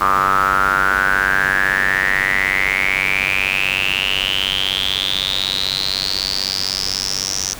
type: tone with band-pass filter sweep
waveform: square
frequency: 48 Hz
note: G1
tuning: 36 cents flat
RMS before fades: -18 dBFS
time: 0.01-7.54 s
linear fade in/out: 0 ms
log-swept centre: 1200 to 5900 Hz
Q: 9.3
effects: pink hiss -33 dBFS RMS until 7.59 s